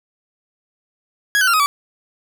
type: tone with pitch steps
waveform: 40% pulse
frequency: 1661.2 / 1514.6 / 1380.9 / 1259 / 1147.8 Hz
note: G#6 / F#6 / F6 / D#6 / D6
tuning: 0 / +40 / -20 / +20 / -40 cents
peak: -12 dBFS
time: 1.35-1.66 s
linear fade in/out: 0 ms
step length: 62 ms
effects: none